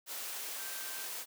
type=tone in noise; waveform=sine; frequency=1563 Hz; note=G6; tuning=6 cents flat; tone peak=-50 dBFS; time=0.56-1.09 s; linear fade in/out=50 ms; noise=white; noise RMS=-41 dBFS; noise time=0.06-1.26 s; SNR=-12 dB; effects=high-pass 400 Hz 12 dB/octave